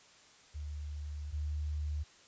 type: tone pair in turn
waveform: sine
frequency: 74.3 / 74.9 Hz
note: D2 / D2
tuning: +21 / +35 cents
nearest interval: unison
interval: 14 cents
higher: second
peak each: -38 / -33 dBFS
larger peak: second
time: 0.54-1.32 / 1.32-2.04 s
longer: first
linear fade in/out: 20 ms
effects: white hiss -60 dBFS RMS until 2.27 s + resampled to 16000 Hz